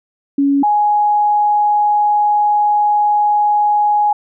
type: tone pair in turn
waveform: sine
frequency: 279.9 / 833.7 Hz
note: C#4 / G#5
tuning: +17 / +6 cents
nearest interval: octave + perfect fifth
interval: 1889 cents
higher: second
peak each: -10 dBFS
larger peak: neither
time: 0.38-0.63 / 0.63-4.13 s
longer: second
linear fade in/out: 5 ms
effects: none